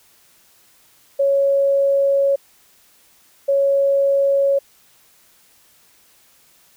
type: tone bursts at uneven times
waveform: sine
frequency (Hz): 554.4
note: C#5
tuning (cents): 0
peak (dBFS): -13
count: 2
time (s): 1.19-2.36 / 3.48-4.59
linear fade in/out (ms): 10
effects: white hiss -54 dBFS RMS until 6.76 s